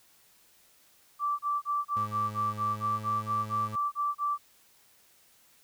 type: tone bursts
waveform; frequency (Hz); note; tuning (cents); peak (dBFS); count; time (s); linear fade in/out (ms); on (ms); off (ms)
sine; 1166; D6; -13; -26; 14; 1.19-4.38; 50; 200; 30
type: tone with pitch glide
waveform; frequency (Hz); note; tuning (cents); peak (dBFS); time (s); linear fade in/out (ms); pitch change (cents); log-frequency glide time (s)
30% pulse; 105.9 to 107.32; G#2 to A2; +34 to -43; -35; 1.96-3.76; 10; +23; 2.73-2.96
effects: white hiss -62 dBFS RMS until 5.63 s